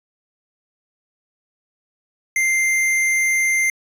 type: tone with hard clipping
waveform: sine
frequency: 2093 Hz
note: C7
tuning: in tune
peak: -17 dBFS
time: 2.36-3.7 s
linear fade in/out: 2 ms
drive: 14 dB
effects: resampled to 32000 Hz